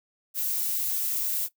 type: noise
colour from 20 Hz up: violet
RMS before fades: -28 dBFS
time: 0.34-1.49 s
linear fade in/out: 50 ms
effects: noise-tail reverb RT60 0.1 s tail -17 dB re dry